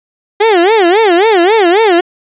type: tone with vibrato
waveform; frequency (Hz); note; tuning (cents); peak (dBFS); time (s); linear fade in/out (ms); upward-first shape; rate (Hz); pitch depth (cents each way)
30% pulse; 392; G4; 0; -3; 0.4-2.01; 10; sine; 3.7; 260
effects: resampled to 8000 Hz + 7-bit